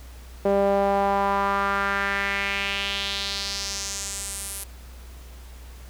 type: tone with band-pass filter sweep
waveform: sawtooth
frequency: 198.5 Hz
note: G3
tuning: 22 cents sharp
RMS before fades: -25 dBFS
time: 0.45-4.64 s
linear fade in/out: 5 ms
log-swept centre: 520 to 11000 Hz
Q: 2.7
effects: added 61 Hz sine -40 dBFS peak until 5.89 s + pink hiss -50 dBFS RMS until 5.89 s